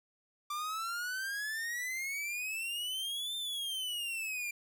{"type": "exponential two-way sweep", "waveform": "45% pulse", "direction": "up then down", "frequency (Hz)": [1174.7, 3598, 2370], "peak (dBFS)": -35, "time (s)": [0.5, 4.51], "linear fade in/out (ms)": 5, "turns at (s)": 3.36, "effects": []}